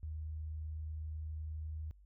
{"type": "tone", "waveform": "sine", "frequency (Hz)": 77.9, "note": "D#2", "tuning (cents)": 3, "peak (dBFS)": -39, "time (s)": [0.03, 1.91], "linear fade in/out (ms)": 0, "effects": ["added 50 Hz sine -58 dBFS peak until 2.05 s"]}